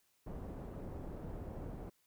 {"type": "low-pass noise", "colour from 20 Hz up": "pink", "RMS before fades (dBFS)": -45, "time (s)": [0.26, 1.9], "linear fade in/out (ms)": 10, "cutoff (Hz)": 600, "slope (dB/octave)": 12, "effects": ["white hiss -75 dBFS RMS until 2.06 s"]}